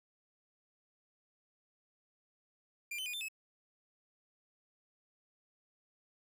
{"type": "tone with pitch steps", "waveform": "45% pulse", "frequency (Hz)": [2389, 3048, 2454, 3555, 2585], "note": ["D7", "G7", "D#7", "A7", "E7"], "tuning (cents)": [29, -49, -25, 17, -34], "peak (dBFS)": -38, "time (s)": [2.91, 3.285], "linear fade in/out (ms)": 5, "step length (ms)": 75, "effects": []}